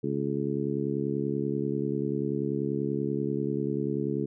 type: harmonic tone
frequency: 70.3 Hz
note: C#2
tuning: 25 cents sharp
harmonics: 2 / 3 / 4 / 5 / 6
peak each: -33 / -33 / -33 / -33 / -33 dBFS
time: 0.03-4.26 s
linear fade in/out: 10 ms
effects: none